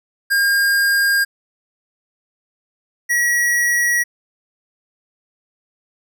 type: tone pair in turn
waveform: square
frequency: 1613 / 1918.2 Hz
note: G6 / A#6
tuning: +49 / +49 cents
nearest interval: minor third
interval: 300 cents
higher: second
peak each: -14 / -15 dBFS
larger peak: first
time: 0.3-1.25 / 3.09-4.04 s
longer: neither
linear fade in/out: 20 ms
effects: none